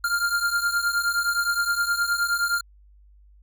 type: beating tone pair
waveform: square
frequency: 1396.9 / 1406.5 Hz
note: F6 / F6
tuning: 0 / +12 cents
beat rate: 9.6 Hz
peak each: -24 / -27 dBFS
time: 0.04-2.61 s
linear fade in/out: 5 ms
effects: added 50 Hz sine -50 dBFS peak until 3.42 s